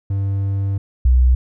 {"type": "tone pair in turn", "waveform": ["triangle", "sine"], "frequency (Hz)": [98.4, 62.7], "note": ["G2", "B1"], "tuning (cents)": [7, 27], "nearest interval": "minor sixth", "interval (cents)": 780, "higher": "first", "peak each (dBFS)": [-15, -9], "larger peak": "second", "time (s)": [[0.1, 0.78], [1.05, 1.35]], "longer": "first", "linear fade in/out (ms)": 5, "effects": []}